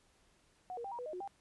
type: tone with pitch steps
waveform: sine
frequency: 735 / 472.3 / 789 / 951 / 493 / 617 / 362.6 / 793 Hz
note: F#5 / A#4 / G5 / A#5 / B4 / D#5 / F#4 / G5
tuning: -12 / +23 / +11 / +34 / -3 / -15 / -35 / +20 cents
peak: -40 dBFS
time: 0.7-1.276 s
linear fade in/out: 0 ms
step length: 72 ms
effects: pink hiss -70 dBFS RMS until 1.4 s + resampled to 24000 Hz